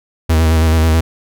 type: tone with vibrato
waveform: 45% pulse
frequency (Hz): 80.3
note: E2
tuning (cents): -45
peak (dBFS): -9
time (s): 0.29-1.01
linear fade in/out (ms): 10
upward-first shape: square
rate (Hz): 9.2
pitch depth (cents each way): 29
effects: none